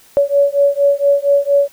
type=beating tone pair; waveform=sine; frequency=563 / 567.3 Hz; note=C#5 / C#5; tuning=+27 / +40 cents; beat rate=4.3 Hz; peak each=-13 dBFS; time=0.17-1.68 s; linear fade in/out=0 ms; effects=white hiss -47 dBFS RMS until 1.72 s